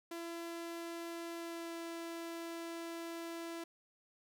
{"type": "tone with pitch glide", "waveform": "sawtooth", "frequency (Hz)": [337.1, 334.6], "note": ["E4", "E4"], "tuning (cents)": [39, 26], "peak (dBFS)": -38, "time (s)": [0.11, 3.64], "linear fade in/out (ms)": 5, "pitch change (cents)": -13, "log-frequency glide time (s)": [1.34, 1.75], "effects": []}